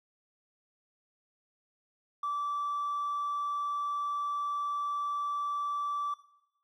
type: tone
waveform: triangle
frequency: 1161 Hz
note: D6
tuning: 20 cents flat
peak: -27 dBFS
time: 2.23-6.14 s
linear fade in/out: 5 ms
effects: noise-tail reverb RT60 0.8 s tail -18 dB re dry + tanh soft clip ceiling -27 dBFS